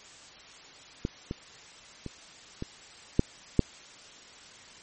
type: clicks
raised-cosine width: 3 ms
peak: -15 / -19 / -23 / -20 / -7 / -6 dBFS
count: 6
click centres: 1.051 / 1.311 / 2.063 / 2.624 / 3.194 / 3.593 s
effects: white hiss -50 dBFS RMS until 4.82 s + MP3 32 kbps